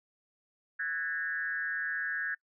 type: tone with frequency modulation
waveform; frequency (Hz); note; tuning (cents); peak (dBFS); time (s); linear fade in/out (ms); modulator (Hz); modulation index
sine; 1645; G#6; -17; -31; 0.79-2.35; 10; 156; 1
effects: noise-tail reverb RT60 0.1 s tail -24 dB re dry